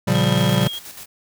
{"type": "chord", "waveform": "square", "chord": "G half-diminished seventh", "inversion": "first", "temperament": "just", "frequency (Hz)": [117.6, 141.12, 176.4, 196], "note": ["Bb2", "Db3", "F3", "G3"], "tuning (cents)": [16, 31, 18, 0], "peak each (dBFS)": -22, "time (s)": [0.07, 0.68], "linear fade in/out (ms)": 10}
{"type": "tone with vibrato", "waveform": "sine", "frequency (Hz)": 3260, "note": "G#7", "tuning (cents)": -33, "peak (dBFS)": -27, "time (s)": [0.14, 0.79], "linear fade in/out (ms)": 10, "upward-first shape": "sine", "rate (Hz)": 13, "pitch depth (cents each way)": 12}
{"type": "noise with tremolo", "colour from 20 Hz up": "white", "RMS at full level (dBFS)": -36, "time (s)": [0.37, 1.06], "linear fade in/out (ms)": 10, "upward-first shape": "square", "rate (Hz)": 8.3, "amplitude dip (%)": 50}
{"effects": []}